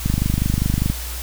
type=click train; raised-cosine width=5 ms; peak=-6 dBFS; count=22; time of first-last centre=0.06-0.9 s; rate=25 Hz; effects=added 60 Hz sine -28 dBFS peak until 1.22 s + white hiss -32 dBFS RMS until 1.22 s